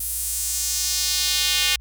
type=tone with high-pass filter sweep; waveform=square; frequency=164.81 Hz; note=E3; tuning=in tune; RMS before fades=-23 dBFS; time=0-1.76 s; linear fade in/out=5 ms; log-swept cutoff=11000 to 2800 Hz; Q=1.6; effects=added 59 Hz sine -38 dBFS peak until 1.8 s